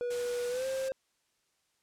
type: tone with pitch glide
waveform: triangle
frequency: 485.6 to 529.6 Hz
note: B4 to C5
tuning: -29 to +21 cents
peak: -29 dBFS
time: 0.01-0.92 s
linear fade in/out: 0 ms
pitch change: +150 cents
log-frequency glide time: 0.49-0.66 s
type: noise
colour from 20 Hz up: white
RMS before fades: -43 dBFS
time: 0.1-0.89 s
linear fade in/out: 10 ms
effects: white hiss -75 dBFS RMS until 1.82 s + low-pass 9000 Hz 12 dB/octave